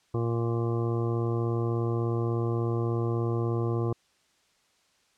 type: harmonic tone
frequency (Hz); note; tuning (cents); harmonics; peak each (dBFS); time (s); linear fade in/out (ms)
116.54; A#2; 0; 1 / 2 / 3 / 4 / 5 / 6 / 7 / 9 / 10; -27 / -37 / -31 / -35 / -46 / -43 / -46 / -42 / -44; 0.14-3.93; 5
effects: white hiss -67 dBFS RMS until 5.17 s + low-pass 7000 Hz 12 dB/octave